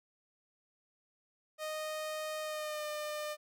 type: tone with pitch glide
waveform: sawtooth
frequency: 619 to 602.4 Hz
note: D#5 to D5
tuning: -9 to +44 cents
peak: -33 dBFS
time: 1.58-3.37 s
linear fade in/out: 50 ms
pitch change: -47 cents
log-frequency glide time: 2.41-2.87 s
effects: none